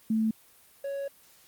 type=tone pair in turn; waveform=sine / triangle; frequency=220.7 / 556.1 Hz; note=A3 / C#5; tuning=+5 / +5 cents; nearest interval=octave + major third; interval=1600 cents; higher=second; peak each=-23 / -29 dBFS; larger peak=first; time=0.1-0.31 / 0.84-1.08 s; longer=second; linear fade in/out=5 ms; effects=white hiss -58 dBFS RMS until 1.47 s + Opus 32 kbps